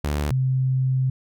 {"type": "tone pair in turn", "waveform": ["sawtooth", "sine"], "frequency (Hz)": [73.42, 130.58], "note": ["D2", "C3"], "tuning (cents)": [0, -3], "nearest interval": "minor seventh", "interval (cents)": 997, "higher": "second", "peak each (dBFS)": -18, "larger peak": "neither", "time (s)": [[0.04, 0.31], [0.31, 1.1]], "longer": "second", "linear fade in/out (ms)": 5, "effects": []}